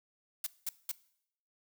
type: noise bursts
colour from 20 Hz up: blue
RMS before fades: -35 dBFS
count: 3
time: 0.44-0.915 s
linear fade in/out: 2 ms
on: 25 ms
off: 200 ms
effects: noise-tail reverb RT60 0.7 s tail -20 dB re dry